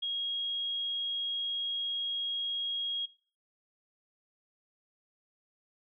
sine tone, 3281 Hz, G#7, 22 cents flat, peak -31 dBFS, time 0.02-3.06 s, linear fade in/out 10 ms, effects noise-tail reverb RT60 0.4 s tail -20 dB re dry

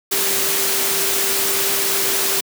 sine tone in noise, 392 Hz, G4, in tune, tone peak -28 dBFS, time 0.11-2.41 s, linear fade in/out 10 ms, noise white, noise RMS -19 dBFS, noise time 0.11-2.41 s, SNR -12 dB, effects high-pass 150 Hz 12 dB/octave

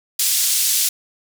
white band-pass noise, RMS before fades -18 dBFS, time 0.19-0.89 s, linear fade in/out 5 ms, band 4000 to 12000 Hz, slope 12 dB/octave, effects none

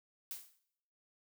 blue noise with exponential decay, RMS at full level -40 dBFS, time 0.31-0.59 s, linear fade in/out 0 ms, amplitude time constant 59 ms, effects noise-tail reverb RT60 0.7 s tail -17 dB re dry

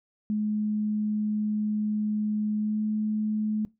sine tone with pitch glide, 211.9 to 214.1 Hz, G#3 to A3, +35 to -47 cents, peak -24 dBFS, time 0.3-3.65 s, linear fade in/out 0 ms, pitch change +18 cents, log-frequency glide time 2.57-2.81 s, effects noise-tail reverb RT60 0.2 s tail -21 dB re dry

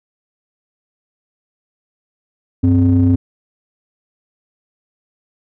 triangle ring-modulated tone, 82.41 Hz, E2, in tune, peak -4 dBFS, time 2.63-3.16 s, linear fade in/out 10 ms, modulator 179 Hz, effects none

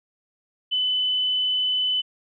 sine tone, 3011 Hz, F#7, 30 cents sharp, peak -20 dBFS, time 0.71-2.02 s, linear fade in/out 20 ms, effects none

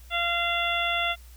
harmonic tone, 689 Hz, F5, 24 cents flat, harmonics 1 / 2 / 3 / 4 / 5, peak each -30 / -30 / -30 / -30 / -30 dBFS, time 0.1-1.16 s, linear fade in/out 50 ms, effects added 60 Hz sine -45 dBFS peak until 1.36 s + white hiss -56 dBFS RMS until 1.36 s

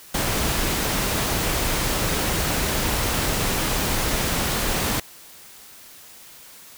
pink noise, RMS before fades -23 dBFS, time 0.14-5 s, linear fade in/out 5 ms, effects white hiss -45 dBFS RMS until 6.77 s

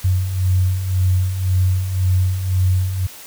sine beating tone pair, 91 / 92.9 Hz, F#2 / F#2, -28 / +7 cents, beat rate 1.9 Hz, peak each -22 / -15 dBFS, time 0.04-3.07 s, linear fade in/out 10 ms, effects white hiss -38 dBFS RMS until 3.26 s

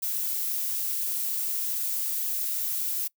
violet noise, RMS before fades -29 dBFS, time 0.02-3.08 s, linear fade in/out 10 ms, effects noise-tail reverb RT60 0.1 s tail -23 dB re dry

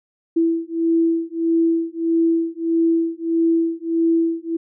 sine beating tone pair, 330 / 331.6 Hz, E4 / E4, +2 / +10 cents, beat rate 1.6 Hz, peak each -19 dBFS, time 0.36-4.57 s, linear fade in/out 10 ms, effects none

